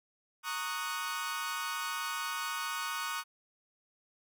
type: chord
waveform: sawtooth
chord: D# minor seventh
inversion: second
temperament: equal with one note detuned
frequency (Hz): 925.4 / 1108.7 / 1244.5 / 1480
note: A#5 / C#6 / D#6 / F#6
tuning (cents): -13 / 0 / 0 / 0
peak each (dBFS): -39 / -36 / -35 / -36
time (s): 0.43-3.24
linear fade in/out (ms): 50
effects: none